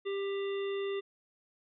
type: harmonic tone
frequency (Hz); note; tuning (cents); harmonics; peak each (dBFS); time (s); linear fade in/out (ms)
395.7; G4; +16; 1 / 3 / 5 / 7 / 9; -32 / -47 / -47 / -49 / -49; 0.05-1.01; 20
effects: none